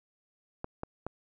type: clicks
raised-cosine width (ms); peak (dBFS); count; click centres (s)
1; -21; 3; 0.644 / 0.834 / 1.066
effects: none